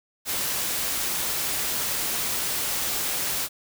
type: noise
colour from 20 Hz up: white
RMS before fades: -27 dBFS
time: 0.25-3.49 s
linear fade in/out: 50 ms
effects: none